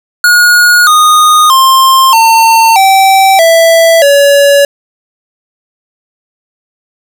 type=tone with pitch steps; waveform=square; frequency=1443 / 1234.6 / 1056.3 / 903.8 / 773.3 / 661.6 / 566.1 Hz; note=F#6 / D#6 / C6 / A5 / G5 / E5 / C#5; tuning=-44 / -14 / +16 / +46 / -24 / +6 / +36 cents; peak=-3 dBFS; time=0.24-4.65 s; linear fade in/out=2 ms; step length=630 ms; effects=none